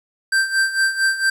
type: tone with tremolo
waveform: square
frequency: 1568 Hz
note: G6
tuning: in tune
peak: -14 dBFS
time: 0.32-1.3 s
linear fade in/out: 5 ms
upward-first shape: sine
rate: 4.4 Hz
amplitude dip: 75%
effects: low-pass 11000 Hz 12 dB/octave + 8-bit